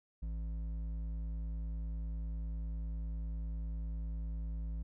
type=tone with hard clipping; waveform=sine; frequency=55 Hz; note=A1; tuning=in tune; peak=-38 dBFS; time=0.22-4.83 s; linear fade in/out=10 ms; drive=7 dB; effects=none